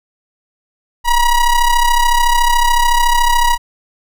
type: ring-modulated tone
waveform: square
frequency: 483.9 Hz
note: B4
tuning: 35 cents flat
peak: -7 dBFS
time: 1.04-3.58 s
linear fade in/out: 50 ms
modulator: 467 Hz
effects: none